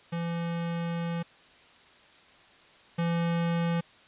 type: tone pair in turn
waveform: square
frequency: 169.2 / 169.2 Hz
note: E3 / E3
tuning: +45 / +45 cents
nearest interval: unison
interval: 0 cents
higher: neither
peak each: -30 / -26 dBFS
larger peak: second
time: 0.12-1.23 / 2.98-3.81 s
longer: first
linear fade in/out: 10 ms
effects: white hiss -56 dBFS RMS until 4.07 s + resampled to 8000 Hz